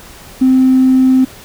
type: tone with tanh clipping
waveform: triangle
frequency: 259.9 Hz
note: C4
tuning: 11 cents flat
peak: -5 dBFS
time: 0.41-1.25 s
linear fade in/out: 10 ms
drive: 1 dB
effects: pink hiss -36 dBFS RMS until 1.44 s

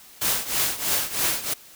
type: noise with tremolo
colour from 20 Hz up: white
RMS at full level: -21 dBFS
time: 0.21-1.54 s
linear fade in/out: 10 ms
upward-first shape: triangle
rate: 3.1 Hz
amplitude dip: 85%
effects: white hiss -48 dBFS RMS until 1.75 s

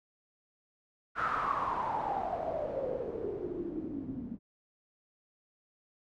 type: noise with low-pass filter sweep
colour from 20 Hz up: white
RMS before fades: -35 dBFS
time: 1.15-4.39 s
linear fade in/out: 50 ms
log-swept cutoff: 1400 to 220 Hz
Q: 9.2
effects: none

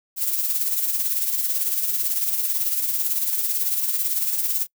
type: noise with tremolo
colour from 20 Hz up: violet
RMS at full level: -21 dBFS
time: 0.16-4.67 s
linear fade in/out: 50 ms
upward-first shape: sine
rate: 18 Hz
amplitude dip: 50%
effects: noise-tail reverb RT60 0.1 s tail -24 dB re dry

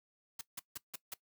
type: noise bursts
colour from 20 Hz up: white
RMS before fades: -42 dBFS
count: 5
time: 0.39-1.14 s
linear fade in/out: 5 ms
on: 22 ms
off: 160 ms
effects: noise-tail reverb RT60 0.1 s tail -19 dB re dry

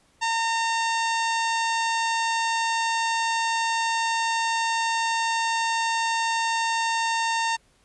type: harmonic tone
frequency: 912 Hz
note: A#5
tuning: 38 cents flat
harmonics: 1 / 2 / 3 / 4 / 5 / 6 / 7 / 8 / 9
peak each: -24 / -29 / -32 / -35 / -36 / -39 / -38 / -41 / -43 dBFS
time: 0.21-7.57 s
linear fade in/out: 20 ms
effects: pink hiss -62 dBFS RMS until 7.84 s + resampled to 24000 Hz

